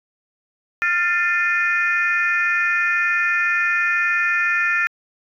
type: tone cluster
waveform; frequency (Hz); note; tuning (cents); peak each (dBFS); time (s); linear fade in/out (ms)
sine; 1391 / 1783 / 2088 / 2461; F6 / A6 / C7 / D#7; -7 / +22 / -4 / -20; -21 / -19 / -28 / -22; 0.82-4.87; 0
effects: tanh soft clip ceiling -8 dBFS